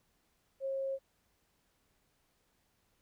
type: tone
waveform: sine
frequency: 540 Hz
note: C#5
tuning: 45 cents flat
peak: -33 dBFS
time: 0.6-0.99 s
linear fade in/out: 50 ms
effects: pink hiss -75 dBFS RMS until 3.01 s